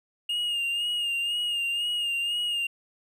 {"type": "tone with vibrato", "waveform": "triangle", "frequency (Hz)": 2837, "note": "F7", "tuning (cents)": 27, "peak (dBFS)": -24, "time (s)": [0.29, 2.67], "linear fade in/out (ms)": 5, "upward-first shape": "sine", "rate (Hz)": 2, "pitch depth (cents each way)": 40, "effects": []}